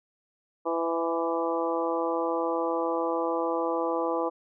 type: harmonic tone with a mistuned harmonic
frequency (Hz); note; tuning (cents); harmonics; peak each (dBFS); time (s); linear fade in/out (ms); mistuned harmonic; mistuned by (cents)
166.7; E3; +20; 2 / 3 / 4 / 5 / 6 / 7; -31 / -29 / -34 / -34 / -34 / -35; 0.65-4.3; 20; 4; -19
effects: none